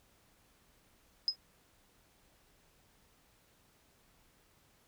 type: tone with exponential decay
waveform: sine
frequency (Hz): 5070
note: D#8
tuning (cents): +32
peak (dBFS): -23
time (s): 1.28-1.36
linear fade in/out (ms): 1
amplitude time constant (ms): 17
effects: pink hiss -68 dBFS RMS until 4.87 s